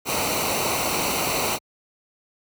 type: noise with comb filter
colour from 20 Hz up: pink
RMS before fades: -24 dBFS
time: 0.05-1.59 s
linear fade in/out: 50 ms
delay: 0.59 ms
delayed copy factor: -0.7
effects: high-pass 60 Hz 12 dB/octave